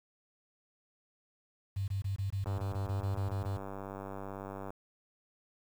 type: tone bursts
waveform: sine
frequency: 98 Hz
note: G2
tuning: in tune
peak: -31 dBFS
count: 13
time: 1.76-3.572 s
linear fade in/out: 10 ms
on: 120 ms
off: 21 ms
type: click train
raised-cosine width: 1 ms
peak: -28 dBFS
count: 221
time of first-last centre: 2.46-4.705 s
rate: 98 Hz
effects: 9-bit